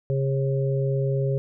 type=harmonic tone; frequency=135.6 Hz; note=C#3; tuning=38 cents flat; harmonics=1 / 3 / 4; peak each=-22 / -28 / -30 dBFS; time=0.1-1.38 s; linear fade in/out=0 ms; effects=none